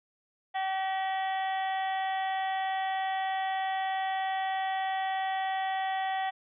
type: harmonic tone with a mistuned harmonic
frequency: 382.4 Hz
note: G4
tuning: 43 cents flat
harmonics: 2 / 3 / 4 / 5 / 6 / 7 / 8 / 9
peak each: -29 / -45 / -46 / -37 / -48 / -52 / -47 / -46 dBFS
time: 0.54-6.31 s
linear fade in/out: 20 ms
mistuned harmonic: 9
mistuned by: -19 cents
effects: none